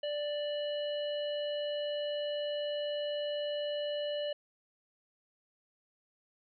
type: harmonic tone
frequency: 588 Hz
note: D5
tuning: 2 cents sharp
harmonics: 1 / 3 / 5 / 7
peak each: -33 / -49 / -41 / -52 dBFS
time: 0.03-4.33 s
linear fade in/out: 5 ms
effects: none